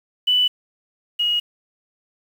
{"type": "tone pair in turn", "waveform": "sine", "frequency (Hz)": [2981, 2886], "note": ["F#7", "F#7"], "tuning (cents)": [12, -44], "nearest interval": "minor second", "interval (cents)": 56, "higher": "first", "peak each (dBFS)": [-14, -17], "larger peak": "first", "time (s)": [[0.27, 0.48], [1.19, 1.4]], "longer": "neither", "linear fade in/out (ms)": 10, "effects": ["7-bit"]}